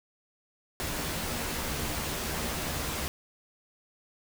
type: noise with comb filter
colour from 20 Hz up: pink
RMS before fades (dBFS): -33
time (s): 0.8-3.08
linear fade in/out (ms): 0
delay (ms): 13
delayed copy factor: +0.5
effects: none